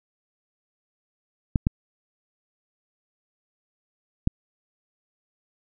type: clicks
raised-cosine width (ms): 5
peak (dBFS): -7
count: 3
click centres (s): 1.558 / 1.669 / 4.274
effects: none